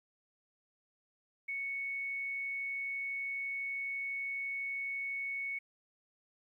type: tone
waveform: sine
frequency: 2217 Hz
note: C#7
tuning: in tune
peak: -35 dBFS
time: 1.48-5.59 s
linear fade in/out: 10 ms
effects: 12-bit